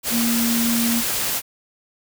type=tone in noise; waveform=sine; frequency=233.1 Hz; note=A#3; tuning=in tune; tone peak=-19 dBFS; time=0.1-1.03 s; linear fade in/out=50 ms; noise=white; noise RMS=-23 dBFS; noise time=0.03-1.42 s; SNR=+1 dB; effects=none